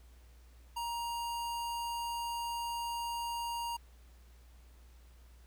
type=tone; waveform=square; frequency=940 Hz; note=A#5; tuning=14 cents sharp; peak=-36 dBFS; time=0.76-3.77 s; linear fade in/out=10 ms; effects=added 60 Hz sine -55 dBFS peak until 5.46 s + pink hiss -67 dBFS RMS until 5.46 s